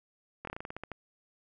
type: slowing click train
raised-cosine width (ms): 0.5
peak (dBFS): -24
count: 11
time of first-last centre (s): 0.45-0.917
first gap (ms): 23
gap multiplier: 1.15
effects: none